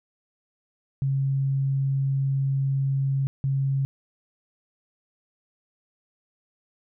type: tone bursts at uneven times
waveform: sine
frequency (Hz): 136.3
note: C#3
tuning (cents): -29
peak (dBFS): -21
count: 2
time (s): 1.02-3.27 / 3.44-3.85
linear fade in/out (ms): 0
effects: none